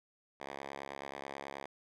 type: tone with band-pass filter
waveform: 5% pulse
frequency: 69.3 Hz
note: C#2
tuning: in tune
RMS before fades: -45 dBFS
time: 0.4-1.66 s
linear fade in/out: 5 ms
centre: 1300 Hz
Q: 0.67
effects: none